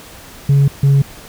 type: tone pair in turn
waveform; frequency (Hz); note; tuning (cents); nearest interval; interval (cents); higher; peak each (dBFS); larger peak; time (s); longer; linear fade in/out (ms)
sine; 139.9 / 138.93; C#3 / C#3; +16 / +4; unison; 12; first; -5; neither; 0.49-0.68 / 0.83-1.02; neither; 5
effects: tanh soft clip ceiling -6 dBFS + pink hiss -37 dBFS RMS until 1.28 s